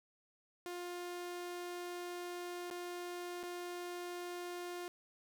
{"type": "tone with dropouts", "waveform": "sawtooth", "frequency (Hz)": 353.1, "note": "F4", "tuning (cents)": 19, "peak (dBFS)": -38, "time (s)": [0.66, 4.88], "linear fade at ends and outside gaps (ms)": 0, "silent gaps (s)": [[2.701, 2.711], [3.431, 3.436]], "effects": []}